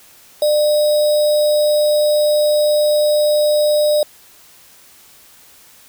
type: tone with sample-and-hold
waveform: sine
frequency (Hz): 599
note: D5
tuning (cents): +34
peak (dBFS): -11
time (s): 0.42-4.03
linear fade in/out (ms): 2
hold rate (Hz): 4410
effects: white hiss -46 dBFS RMS until 5.88 s